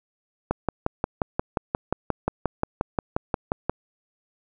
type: click train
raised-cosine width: 1 ms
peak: -8 dBFS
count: 19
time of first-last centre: 0.51-3.696 s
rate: 5.65 Hz
effects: none